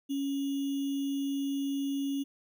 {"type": "tone with sample-and-hold", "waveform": "sine", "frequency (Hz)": 277.3, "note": "C#4", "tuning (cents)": 1, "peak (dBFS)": -29, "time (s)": [0.09, 2.24], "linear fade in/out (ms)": 20, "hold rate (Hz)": 3150, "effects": []}